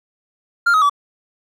triangle tone with pitch steps, 1396.9 / 1266.2 / 1147.8 Hz, F6 / D#6 / D6, 0 / +30 / -40 cents, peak -9 dBFS, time 0.66-0.897 s, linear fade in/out 10 ms, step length 79 ms, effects none

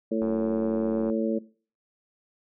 harmonic tone, 111.4 Hz, A2, 22 cents sharp, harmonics 2 / 3 / 4 / 5, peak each -27 / -29 / -30 / -31 dBFS, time 0.11-1.39 s, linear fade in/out 10 ms
click train, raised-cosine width 1 ms, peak -25 dBFS, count 84, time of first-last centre 0.22-1.099 s, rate 94.4 Hz
effects noise-tail reverb RT60 0.4 s tail -20 dB re dry

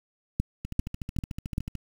two click trains, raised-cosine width 5 ms, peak -22 / -12 dBFS, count 16 / 4, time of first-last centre 0.65-1.753 / 0.4-1.581 s, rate 13.6 / 2.54 Hz, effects 7-bit

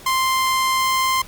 sawtooth tone, 1046.5 Hz, C6, in tune, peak -13 dBFS, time 0.06-1.22 s, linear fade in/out 5 ms, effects pink hiss -42 dBFS RMS until 1.27 s + Opus 48 kbps

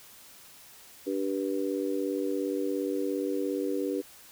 harmonic tone, 97.2 Hz, G2, 14 cents flat, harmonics 3 / 4 / 5, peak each -31 / -32 / -33 dBFS, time 1.06-4.02 s, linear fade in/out 20 ms, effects white hiss -52 dBFS RMS until 4.31 s

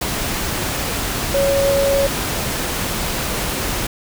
sine tone in noise, 554.4 Hz, C#5, in tune, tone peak -14 dBFS, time 1.34-2.07 s, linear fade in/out 5 ms, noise pink, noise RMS -22 dBFS, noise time 0.01-3.87 s, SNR +5 dB, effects none

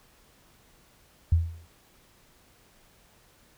sine tone with exponential decay, 83.2 Hz, E2, 17 cents sharp, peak -15 dBFS, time 1.32-1.67 s, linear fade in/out 5 ms, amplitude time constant 75 ms, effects pink hiss -60 dBFS RMS until 3.57 s

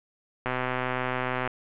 click train, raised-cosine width 0.5 ms, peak -13 dBFS, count 130, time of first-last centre 0.46-1.476 s, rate 127 Hz, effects resampled to 8000 Hz + 9-bit

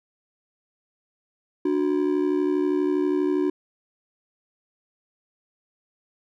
triangle ring-modulated tone, 330.8 Hz, E4, 6 cents sharp, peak -15 dBFS, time 1.65-3.5 s, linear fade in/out 5 ms, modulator 36.2 Hz, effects none

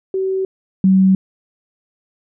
sine tone pair in turn, 381 / 190.04 Hz, G4 / F#3, -49 / +47 cents, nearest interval octave, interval 1204 cents, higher first, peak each -16 / -8 dBFS, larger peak second, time 0.14-0.45 / 0.84-1.15 s, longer neither, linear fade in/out 2 ms, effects none

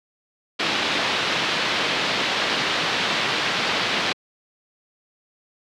white low-pass noise, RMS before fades -23 dBFS, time 0.59-4.13 s, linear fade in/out 10 ms, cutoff 4000 Hz, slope 24 dB/octave, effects high-pass 150 Hz 12 dB/octave

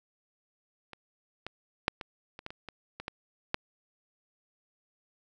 clicks, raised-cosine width 0.3 ms, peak -28 / -21 / -8 / -22 / -27 / -22 / -26 / -25 / -23 / -19 / -11 dBFS, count 11, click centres 0.933 / 1.466 / 1.881 / 2.012 / 2.391 / 2.464 / 2.505 / 2.687 / 3 / 3.081 / 3.544 s, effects none

